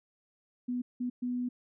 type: tone bursts at uneven times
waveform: sine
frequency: 246.9 Hz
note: B3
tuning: in tune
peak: -30 dBFS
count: 3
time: 0.68-0.82 / 1-1.1 / 1.22-1.49 s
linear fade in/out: 10 ms
effects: none